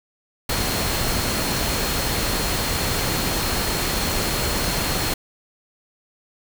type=tone in noise; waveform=sine; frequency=4259 Hz; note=C8; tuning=30 cents sharp; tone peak=-32 dBFS; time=0.49-5.14 s; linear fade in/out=5 ms; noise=pink; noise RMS=-23 dBFS; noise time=0.49-5.14 s; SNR=-12 dB; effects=none